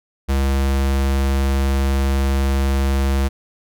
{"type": "tone", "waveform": "square", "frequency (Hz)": 68, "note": "C#2", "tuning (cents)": -33, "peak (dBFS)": -16, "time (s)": [0.28, 3.29], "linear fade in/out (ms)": 20, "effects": []}